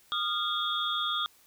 sine tone cluster, 1224 / 1390 / 3344 / 3618 Hz, D#6 / F6 / G#7 / A7, -29 / -9 / +11 / +48 cents, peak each -32 / -36 / -32 / -34 dBFS, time 0.12-1.26 s, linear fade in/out 0 ms, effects white hiss -61 dBFS RMS until 1.46 s

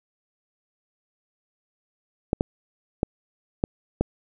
clicks, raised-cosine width 2 ms, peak -7 dBFS, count 5, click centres 2.331 / 2.409 / 3.031 / 3.639 / 4.01 s, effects none

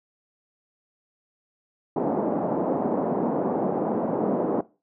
pink band-pass noise, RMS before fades -25 dBFS, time 1.96-4.61 s, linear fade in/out 5 ms, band 200 to 800 Hz, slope 24 dB/octave, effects noise-tail reverb RT60 0.3 s tail -20 dB re dry

